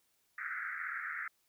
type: band-pass noise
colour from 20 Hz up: pink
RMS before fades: -40 dBFS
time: 0.38-1.28 s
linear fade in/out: 5 ms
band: 1300 to 2100 Hz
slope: 96 dB/octave
effects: white hiss -75 dBFS RMS until 1.48 s